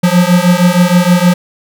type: beating tone pair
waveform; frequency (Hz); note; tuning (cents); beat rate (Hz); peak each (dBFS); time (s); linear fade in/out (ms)
square; 174.61 / 181.01; F3 / F#3; 0 / -38; 6.4; -10; 0.03-1.34; 10
effects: none